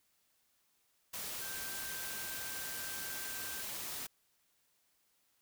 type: tone in noise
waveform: sine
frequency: 1565 Hz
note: G6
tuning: 3 cents flat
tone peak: -48 dBFS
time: 1.41-3.62 s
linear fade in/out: 10 ms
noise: white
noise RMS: -42 dBFS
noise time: 1.13-4.07 s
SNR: -9 dB
effects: white hiss -75 dBFS RMS until 5.41 s